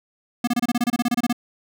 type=tone bursts; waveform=square; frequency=240.5 Hz; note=B3; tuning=46 cents flat; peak=-18 dBFS; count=15; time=0.44-1.328 s; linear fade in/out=5 ms; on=34 ms; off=27 ms; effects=none